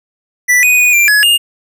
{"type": "tone with pitch steps", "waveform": "square", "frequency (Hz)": [1973, 2485, 2470, 2372, 1691, 2830], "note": ["B6", "D#7", "D#7", "D7", "G#6", "F7"], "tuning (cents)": [-2, -3, -13, 17, 31, 22], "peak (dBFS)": -7, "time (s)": [0.48, 1.38], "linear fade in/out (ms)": 20, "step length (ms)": 150, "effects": []}